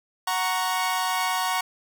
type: chord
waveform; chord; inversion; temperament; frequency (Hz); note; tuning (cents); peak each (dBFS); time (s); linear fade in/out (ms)
sawtooth; F# major; none; equal; 740 / 932.3 / 1108.7; F#5 / A#5 / C#6; 0 / 0 / 0; -24; 0.27-1.61; 5
effects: none